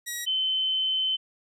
10% pulse / sine tone pair in turn, 1912 / 3064 Hz, A#6 / G7, +43 / -40 cents, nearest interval minor sixth, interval 817 cents, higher second, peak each -22 / -23 dBFS, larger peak first, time 0.06-0.26 / 0.26-1.17 s, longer second, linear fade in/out 20 ms, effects none

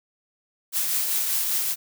blue noise with tremolo, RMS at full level -23 dBFS, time 0.72-1.76 s, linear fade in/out 50 ms, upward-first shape triangle, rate 5.1 Hz, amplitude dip 35%, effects none

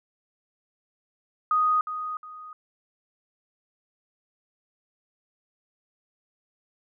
sine tone with echo, 1244.5 Hz, D#6, in tune, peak -19 dBFS, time 1.51-1.81 s, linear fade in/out 2 ms, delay 360 ms, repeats 2, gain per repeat -10 dB, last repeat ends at 2.53 s, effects none

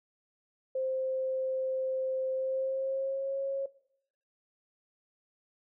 sine tone with pitch glide, 523.3 to 545.8 Hz, C5 to C#5, 0 to -27 cents, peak -29 dBFS, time 0.75-3.66 s, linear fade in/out 5 ms, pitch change +73 cents, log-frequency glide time 2.34-3.38 s, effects noise-tail reverb RT60 0.7 s tail -20 dB re dry

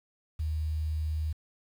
sine tone with quantisation, 77.78 Hz, D#2, in tune, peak -28 dBFS, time 0.39-1.33 s, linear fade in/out 10 ms, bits 9, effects none

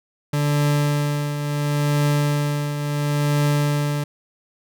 40% pulse tone with tremolo, 146.2 Hz, D3, 7 cents flat, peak -15 dBFS, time 0.33-4.04 s, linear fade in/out 5 ms, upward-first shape triangle, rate 0.72 Hz, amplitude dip 60%, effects none

